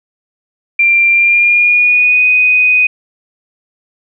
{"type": "tone with pitch glide", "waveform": "sine", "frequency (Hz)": [2373, 2494], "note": ["D7", "D#7"], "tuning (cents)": [17, 3], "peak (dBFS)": -6, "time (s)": [0.79, 2.87], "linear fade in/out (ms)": 5, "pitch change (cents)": 86, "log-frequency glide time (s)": [1.1, 2.26], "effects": []}